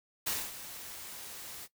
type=noise with ADSR envelope; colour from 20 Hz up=white; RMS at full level=-32 dBFS; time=0.26-1.68 s; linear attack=12 ms; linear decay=230 ms; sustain=-13 dB; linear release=44 ms; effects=noise-tail reverb RT60 0.1 s tail -17 dB re dry